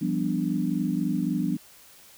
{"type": "chord", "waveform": "sine", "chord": "G dominant seventh", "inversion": "third", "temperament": "equal with one note detuned", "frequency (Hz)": [172.31, 196, 246.9, 293.7], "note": ["F3", "G3", "B3", "D4"], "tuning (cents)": [-23, 0, 0, 0], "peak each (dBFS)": -29, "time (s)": [0.01, 1.57], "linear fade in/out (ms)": 10, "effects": ["white hiss -52 dBFS RMS until 2.17 s"]}